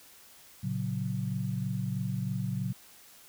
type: chord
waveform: sine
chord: F# major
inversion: first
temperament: just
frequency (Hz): 115.62 / 138.75 / 185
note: A#2 / C#3 / F#3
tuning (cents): -14 / +2 / 0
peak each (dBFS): -34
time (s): 0.63-2.73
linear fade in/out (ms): 10
effects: white hiss -55 dBFS RMS until 3.28 s